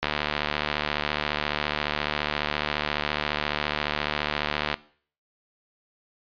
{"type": "click train", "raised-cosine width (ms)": 0.3, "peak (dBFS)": -8, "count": 352, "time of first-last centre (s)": [0.03, 4.741], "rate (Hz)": 74.5, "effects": ["noise-tail reverb RT60 0.5 s tail -19 dB re dry", "resampled to 11025 Hz"]}